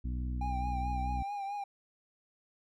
harmonic tone, 61.74 Hz, B1, in tune, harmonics 1 / 2 / 3 / 4 / 5, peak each -33 / -42 / -47 / -44 / -52 dBFS, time 0.04-1.23 s, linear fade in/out 10 ms
triangle tone with vibrato, 803 Hz, G5, 41 cents sharp, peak -33 dBFS, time 0.41-1.64 s, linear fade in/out 5 ms, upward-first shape triangle, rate 4.6 Hz, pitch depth 55 cents each way
effects none

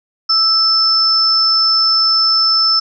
sine tone pair together, 1318.5 / 5278 Hz, E6 / E8, 0 / +1 cents, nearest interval 2 octaves, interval 2401 cents, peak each -19 / -10 dBFS, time 0.29-2.8 s, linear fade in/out 10 ms, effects none

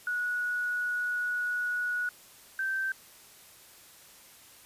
sine tone pair in turn, 1463 / 1556.7 Hz, F#6 / G6, -20 / -13 cents, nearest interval minor second, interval 107 cents, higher second, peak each -28 dBFS, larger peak neither, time 0.07-2.09 / 2.59-2.92 s, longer first, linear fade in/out 2 ms, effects white hiss -54 dBFS RMS until 4.65 s + resampled to 32000 Hz

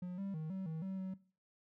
triangle tone with pitch steps, 179.7 / 196.5 / 157 / 190.4 / 159.7 / 190.9 / 188.5 Hz, F3 / G3 / D#3 / F#3 / D#3 / G3 / F#3, +50 / +4 / +16 / +50 / +45 / -46 / +32 cents, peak -37 dBFS, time 0.02-1.14 s, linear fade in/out 5 ms, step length 160 ms, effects noise-tail reverb RT60 0.4 s tail -19 dB re dry

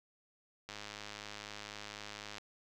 click train, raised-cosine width 0.2 ms, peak -27 dBFS, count 177, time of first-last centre 0.69-2.382 s, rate 104 Hz, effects none

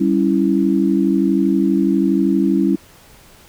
sine chord, C# diminished, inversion second, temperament equal, 196 / 277.2 / 329.6 Hz, G3 / C#4 / E4, 0 / 0 / 0 cents, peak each -17 dBFS, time 0-2.76 s, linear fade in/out 10 ms, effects pink hiss -46 dBFS RMS until 3.48 s

